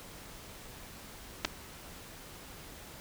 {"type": "clicks", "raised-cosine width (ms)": 0.2, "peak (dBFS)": -12, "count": 2, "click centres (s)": [1.448, 1.451], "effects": ["pink hiss -49 dBFS RMS until 3 s"]}